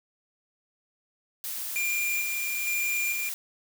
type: noise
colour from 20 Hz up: blue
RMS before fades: -34 dBFS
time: 1.44-3.34 s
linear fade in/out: 0 ms
type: tone with tremolo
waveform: square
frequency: 2396 Hz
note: D7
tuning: 34 cents sharp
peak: -27 dBFS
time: 1.76-3.29 s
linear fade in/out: 0 ms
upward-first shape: square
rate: 1.1 Hz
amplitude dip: 35%
effects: none